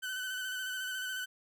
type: tone with vibrato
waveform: 30% pulse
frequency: 1514 Hz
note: F#6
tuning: 39 cents sharp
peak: -33 dBFS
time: 0.02-1.26 s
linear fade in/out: 20 ms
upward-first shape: square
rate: 14 Hz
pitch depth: 26 cents each way
effects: none